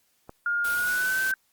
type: click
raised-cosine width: 1 ms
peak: -26 dBFS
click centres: 0.294 s
type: tone with pitch glide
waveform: sine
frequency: 1417 to 1545.2 Hz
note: F6 to G6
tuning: +25 to -25 cents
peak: -23 dBFS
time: 0.46-1.34 s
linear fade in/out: 2 ms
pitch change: +150 cents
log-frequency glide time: 0.71-1.21 s
type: noise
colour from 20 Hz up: white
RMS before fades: -35 dBFS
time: 0.64-1.32 s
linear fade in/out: 10 ms
effects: white hiss -68 dBFS RMS until 1.52 s + Opus 48 kbps